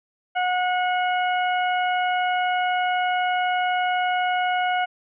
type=harmonic tone; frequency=728 Hz; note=F#5; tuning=28 cents flat; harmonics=1 / 2 / 3 / 4; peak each=-21 / -27 / -31 / -33 dBFS; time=0.35-4.86 s; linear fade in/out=20 ms; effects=none